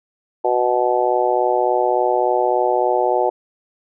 harmonic tone, 123.47 Hz, B2, in tune, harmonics 3 / 4 / 5 / 6 / 7, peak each -21 / -21 / -21 / -21 / -21 dBFS, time 0.44-3.3 s, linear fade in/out 10 ms, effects none

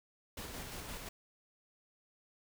pink noise with tremolo, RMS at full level -44 dBFS, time 0.37-1.09 s, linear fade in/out 5 ms, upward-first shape square, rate 5.8 Hz, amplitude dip 25%, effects none

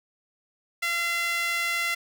sawtooth tone with high-pass filter, 684 Hz, F5, 36 cents flat, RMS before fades -27 dBFS, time 0.82-1.95 s, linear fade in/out 10 ms, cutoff 1900 Hz, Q 2.8, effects none

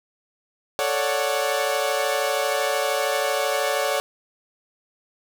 sawtooth chord, D major seventh, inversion second, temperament equal with one note detuned, 440 / 554.4 / 587.3 / 736.6 Hz, A4 / C#5 / D5 / F#5, 0 / 0 / 0 / -8 cents, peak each -25 / -21 / -23 / -24 dBFS, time 0.79-4 s, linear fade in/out 0 ms, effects none

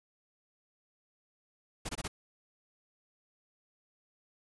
pink noise bursts, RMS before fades -37 dBFS, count 4, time 1.85-2.08 s, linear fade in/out 10 ms, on 41 ms, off 22 ms, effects resampled to 24000 Hz

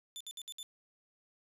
sawtooth tone bursts, 3520 Hz, A7, in tune, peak -39 dBFS, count 5, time 0.16-0.629 s, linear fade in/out 0 ms, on 45 ms, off 61 ms, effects resampled to 32000 Hz + 12-bit

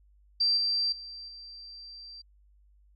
sine tone with level steps, 4699 Hz, D8, in tune, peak -22 / -25 / -40 / -43 dBFS, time 0.4-2.22 s, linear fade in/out 10 ms, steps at 0.57 / 0.92 / 1.28 s, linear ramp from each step 5 ms, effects added 50 Hz sine -58 dBFS peak until 2.95 s

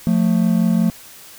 triangle tone pair together, 177.3 / 222.7 Hz, F3 / A3, +26 / +21 cents, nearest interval major third, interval 395 cents, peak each -14 dBFS, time 0.07-0.9 s, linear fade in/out 0 ms, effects white hiss -41 dBFS RMS until 1.38 s

